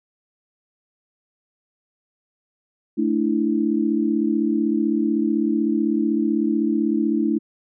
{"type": "chord", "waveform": "sine", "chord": "A suspended fourth", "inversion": "none", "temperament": "equal", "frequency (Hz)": [220, 293.7, 329.6], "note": ["A3", "D4", "E4"], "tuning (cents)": [0, 0, 0], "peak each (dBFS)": -22, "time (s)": [2.97, 7.39], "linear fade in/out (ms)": 20, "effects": []}